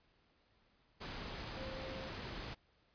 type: tone in noise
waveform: sine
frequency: 528 Hz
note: C5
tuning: 16 cents sharp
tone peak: -47 dBFS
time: 1.56-2.1 s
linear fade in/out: 20 ms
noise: pink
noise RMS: -45 dBFS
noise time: 1-2.55 s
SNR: -5 dB
effects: pink hiss -73 dBFS RMS until 2.94 s + resampled to 11025 Hz